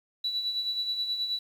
sine tone with tremolo, 3943 Hz, B7, 4 cents flat, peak -25 dBFS, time 0.24-1.39 s, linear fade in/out 5 ms, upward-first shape sine, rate 9.4 Hz, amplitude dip 55%, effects tanh soft clip ceiling -21 dBFS + 9-bit

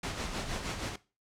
pink noise with tremolo, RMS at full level -34 dBFS, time 0.03-0.96 s, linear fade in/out 5 ms, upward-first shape sine, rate 6.4 Hz, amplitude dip 50%, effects noise-tail reverb RT60 0.3 s tail -18 dB re dry + low-pass 7000 Hz 12 dB/octave

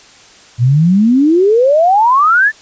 sine exponential sweep, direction up, 114.4 to 1800 Hz, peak -6 dBFS, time 0.58-2.52 s, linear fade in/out 50 ms, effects white hiss -41 dBFS RMS until 2.61 s + resampled to 16000 Hz

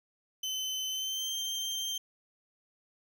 30% pulse tone with pitch glide, 3051 to 3153 Hz, G7 to G7, -48 to +9 cents, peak -30 dBFS, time 0.43-1.98 s, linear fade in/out 5 ms, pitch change +57 cents, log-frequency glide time 0.9-1.34 s, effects none

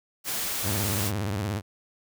white noise, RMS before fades -30 dBFS, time 0.24-1.12 s, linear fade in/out 50 ms
sawtooth tone with vibrato, 101.3 Hz, G#2, 43 cents flat, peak -23 dBFS, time 0.62-1.62 s, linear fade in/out 50 ms, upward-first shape sine, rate 17 Hz, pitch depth 180 cents each way
effects none

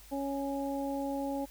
harmonic tone, 277.2 Hz, C#4, in tune, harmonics 1 / 2 / 3, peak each -34 / -37 / -39 dBFS, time 0.11-1.46 s, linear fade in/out 20 ms, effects added 50 Hz sine -54 dBFS peak until 1.5 s + white hiss -56 dBFS RMS until 1.5 s

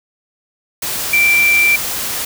sine tone in noise, 2349 Hz, D7, in tune, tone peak -9 dBFS, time 1.13-1.76 s, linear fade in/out 5 ms, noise white, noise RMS -21 dBFS, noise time 0.82-2.25 s, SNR +9 dB, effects none

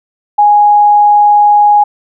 sine tone, 829 Hz, G#5, 3 cents flat, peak -3 dBFS, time 0.38-1.84 s, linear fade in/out 10 ms, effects none

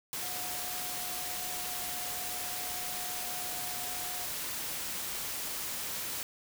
sine tone in noise, 724 Hz, F#5, 38 cents flat, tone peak -45 dBFS, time 0.22-4.25 s, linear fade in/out 0 ms, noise white, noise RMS -37 dBFS, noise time 0.13-6.23 s, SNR -11 dB, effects none

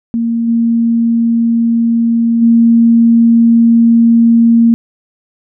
sine tone with level steps, 231.4 Hz, A#3, 13 cents flat, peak -11 / -8 / -4 dBFS, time 0.14-4.74 s, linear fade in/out 0 ms, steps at 0.47 / 2.41 s, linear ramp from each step 20 ms, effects none

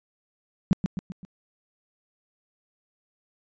sine tone with echo, 185 Hz, F#3, in tune, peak -14 dBFS, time 0.71-0.73 s, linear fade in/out 0 ms, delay 130 ms, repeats 4, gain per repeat -6 dB, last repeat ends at 1.25 s, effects resampled to 16000 Hz

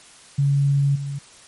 sine tone with level steps, 140.5 Hz, C#3, 24 cents sharp, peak -15 / -25 dBFS, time 0.38-1.19 s, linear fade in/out 10 ms, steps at 0.95 s, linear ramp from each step 10 ms, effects white hiss -47 dBFS RMS until 1.47 s + MP3 48 kbps

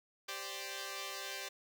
5% pulse chord, G suspended fourth, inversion none, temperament equal, 392 / 523.3 / 587.3 Hz, G4 / C5 / D5, 0 / 0 / 0 cents, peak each -34 dBFS, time 0.28-1.49 s, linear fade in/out 10 ms, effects none

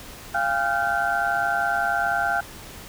sine tone cluster, 693 / 803 / 1395 / 1536 Hz, F5 / G5 / F6 / G6, -14 / +41 / -2 / -36 cents, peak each -26 dBFS, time 0.34-2.41 s, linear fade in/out 10 ms, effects pink hiss -41 dBFS RMS until 2.88 s

